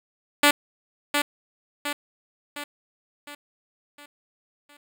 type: tone with echo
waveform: 5% pulse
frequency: 290.5 Hz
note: D4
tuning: 19 cents flat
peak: -3 dBFS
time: 0.43-0.51 s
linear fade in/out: 5 ms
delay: 710 ms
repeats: 6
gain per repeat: -6 dB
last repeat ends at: 4.77 s
effects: none